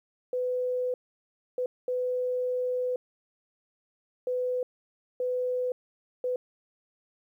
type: tone bursts at uneven times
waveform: sine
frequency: 501 Hz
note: B4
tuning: 25 cents sharp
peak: -26 dBFS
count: 6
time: 0.33-0.94 / 1.58-1.66 / 1.88-2.96 / 4.27-4.63 / 5.2-5.72 / 6.24-6.36 s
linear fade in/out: 2 ms
effects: 11-bit